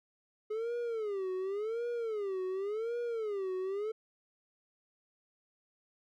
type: tone with vibrato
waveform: triangle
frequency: 421.4 Hz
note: G#4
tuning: 25 cents sharp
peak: -31 dBFS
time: 0.5-3.92 s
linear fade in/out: 10 ms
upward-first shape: sine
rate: 0.9 Hz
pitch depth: 220 cents each way
effects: none